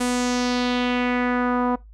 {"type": "tone with low-pass filter sweep", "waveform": "sawtooth", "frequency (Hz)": 246.9, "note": "B3", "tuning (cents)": 0, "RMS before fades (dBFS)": -22, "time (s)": [0, 1.76], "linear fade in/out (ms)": 10, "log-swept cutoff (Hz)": [9500, 980], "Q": 2.2, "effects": ["noise-tail reverb RT60 0.2 s tail -21 dB re dry", "added 52 Hz sine -42 dBFS peak until 1.93 s"]}